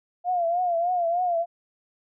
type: tone with vibrato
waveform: sine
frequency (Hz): 698.5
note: F5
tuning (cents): 0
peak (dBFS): -21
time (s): 0.24-1.46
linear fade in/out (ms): 50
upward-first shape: triangle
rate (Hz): 3.3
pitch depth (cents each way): 96
effects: none